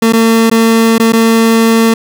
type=tone with dropouts; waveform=30% pulse; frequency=226.5 Hz; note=A#3; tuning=50 cents flat; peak=-3 dBFS; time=0.02-1.94 s; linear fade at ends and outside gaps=5 ms; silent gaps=0.125-0.133 / 0.499-0.513 / 0.982-0.997 / 1.123-1.132 s; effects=none